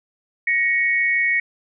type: tone pair together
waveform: sine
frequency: 1891.3 / 2217 Hz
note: A#6 / C#7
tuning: +25 / 0 cents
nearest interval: minor third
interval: 275 cents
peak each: -19 dBFS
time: 0.47-1.4 s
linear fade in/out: 5 ms
effects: none